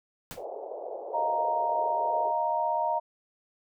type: noise with exponential decay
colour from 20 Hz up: pink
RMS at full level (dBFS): -36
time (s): 0.31-0.45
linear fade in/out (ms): 0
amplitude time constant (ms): 30
type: band-pass noise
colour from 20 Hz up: pink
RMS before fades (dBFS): -38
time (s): 0.36-2.32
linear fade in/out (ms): 20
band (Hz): 410 to 770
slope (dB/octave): 48
type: chord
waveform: sine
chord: Eb suspended second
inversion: none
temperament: equal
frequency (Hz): 622.3 / 698.5 / 932.3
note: Eb5 / F5 / Bb5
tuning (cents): 0 / 0 / 0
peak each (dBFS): -31 / -31 / -27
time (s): 1.13-3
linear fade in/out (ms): 20
effects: none